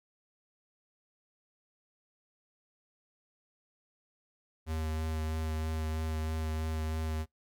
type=tone with vibrato; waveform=square; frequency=79 Hz; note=D#2; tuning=27 cents sharp; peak=-33 dBFS; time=4.66-7.26 s; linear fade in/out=50 ms; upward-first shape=sine; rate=3.1 Hz; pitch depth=13 cents each way; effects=noise-tail reverb RT60 0.1 s tail -18 dB re dry